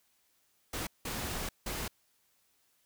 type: noise bursts at uneven times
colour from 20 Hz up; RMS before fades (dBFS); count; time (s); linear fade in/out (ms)
pink; -37; 3; 0.73-0.87 / 1.05-1.49 / 1.66-1.88; 5
effects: white hiss -72 dBFS RMS until 2.85 s